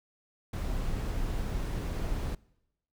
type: noise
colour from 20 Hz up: brown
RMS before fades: -32 dBFS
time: 0.53-2.35 s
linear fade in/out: 5 ms
effects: noise-tail reverb RT60 0.9 s tail -24 dB re dry